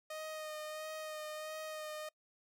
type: tone with vibrato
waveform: sawtooth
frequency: 619 Hz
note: D#5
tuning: 9 cents flat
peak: -38 dBFS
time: 0.1-2.09 s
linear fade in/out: 5 ms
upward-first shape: sine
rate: 1.5 Hz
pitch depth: 20 cents each way
effects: noise-tail reverb RT60 0.1 s tail -24 dB re dry